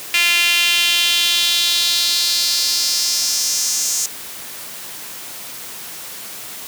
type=tone with high-pass filter sweep; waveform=sawtooth; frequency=345.3 Hz; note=F4; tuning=20 cents flat; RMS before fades=-17 dBFS; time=0.14-4.06 s; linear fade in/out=2 ms; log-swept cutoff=2500 to 6600 Hz; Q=3.3; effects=white hiss -32 dBFS RMS until 6.67 s + high-pass 100 Hz 12 dB/octave